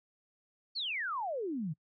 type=exponential sweep; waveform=sine; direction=down; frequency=4593 to 141.7 Hz; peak=-33 dBFS; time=0.75-1.74 s; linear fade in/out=20 ms; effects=noise-tail reverb RT60 0.1 s tail -25 dB re dry + AAC 64 kbps